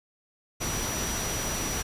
sine tone in noise, 5850 Hz, F#8, 21 cents flat, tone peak -34 dBFS, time 0.6-1.83 s, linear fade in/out 20 ms, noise pink, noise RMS -31 dBFS, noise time 0.6-1.83 s, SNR -6 dB, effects resampled to 32000 Hz

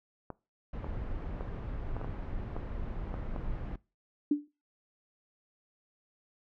clicks, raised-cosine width 1 ms, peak -25 dBFS, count 9, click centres 0.303 / 0.844 / 1.409 / 1.966 / 2.014 / 2.045 / 2.565 / 3.141 / 3.362 s
brown noise, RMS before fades -37 dBFS, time 0.73-3.76 s, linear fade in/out 5 ms
sine tone with exponential decay, 292.6 Hz, D4, 6 cents flat, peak -20 dBFS, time 4.31-4.48 s, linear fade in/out 5 ms, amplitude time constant 35 ms
effects noise-tail reverb RT60 0.3 s tail -22 dB re dry + low-pass 2000 Hz 12 dB/octave

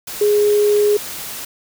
sine tone in noise, 415.3 Hz, G#4, in tune, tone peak -11 dBFS, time 0.21-0.97 s, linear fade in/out 5 ms, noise white, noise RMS -29 dBFS, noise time 0.07-1.45 s, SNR +15 dB, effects none

